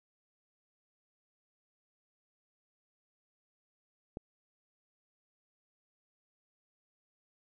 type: click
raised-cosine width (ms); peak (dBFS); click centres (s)
2; -26; 4.171
effects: none